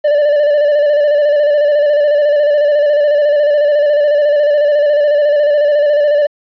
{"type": "tone with vibrato", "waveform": "triangle", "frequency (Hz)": 587.3, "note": "D5", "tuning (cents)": 0, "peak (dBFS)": -6, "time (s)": [0.04, 6.27], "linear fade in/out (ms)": 10, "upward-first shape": "square", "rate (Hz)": 14, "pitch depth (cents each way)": 34, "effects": ["resampled to 11025 Hz", "8-bit"]}